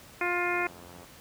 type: harmonic tone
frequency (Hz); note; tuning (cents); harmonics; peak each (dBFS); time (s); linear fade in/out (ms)
352.7; F4; +17; 1 / 2 / 3 / 4 / 5 / 6 / 7; -32 / -34 / -35 / -34 / -36 / -33 / -34; 0.21-0.67; 2
type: click train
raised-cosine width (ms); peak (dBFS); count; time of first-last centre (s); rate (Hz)
1; -35; 45; 0.54-1.043; 87.5
effects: pink hiss -51 dBFS RMS until 1.2 s + high-pass 60 Hz 12 dB/octave